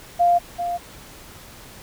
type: tone with echo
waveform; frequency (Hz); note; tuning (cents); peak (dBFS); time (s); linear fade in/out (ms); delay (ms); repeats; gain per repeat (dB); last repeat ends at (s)
sine; 698.5; F5; 0; -13; 0.19-0.39; 20; 390; 1; -9; 0.78
effects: pink hiss -43 dBFS RMS until 1.82 s